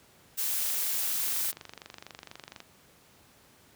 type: noise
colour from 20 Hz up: blue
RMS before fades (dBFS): -30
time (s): 0.37-1.52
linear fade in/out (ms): 20
type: click train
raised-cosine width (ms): 0.2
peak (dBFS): -25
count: 49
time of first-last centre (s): 0.62-2.603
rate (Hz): 24.2
effects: pink hiss -59 dBFS RMS until 3.75 s + high-pass 80 Hz 12 dB/octave